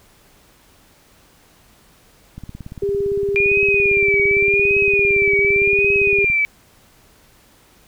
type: click train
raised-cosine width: 5 ms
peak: -20 dBFS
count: 70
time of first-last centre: 2.38-6.3 s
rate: 17.6 Hz
type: tone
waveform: sine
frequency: 400.1 Hz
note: G4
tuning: 35 cents sharp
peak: -17 dBFS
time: 2.82-6.25 s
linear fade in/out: 5 ms
type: tone with vibrato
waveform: sine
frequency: 2400 Hz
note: D7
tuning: 37 cents sharp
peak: -14 dBFS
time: 3.36-6.45 s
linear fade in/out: 0 ms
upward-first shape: triangle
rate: 0.87 Hz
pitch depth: 110 cents each way
effects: pink hiss -52 dBFS RMS until 7.87 s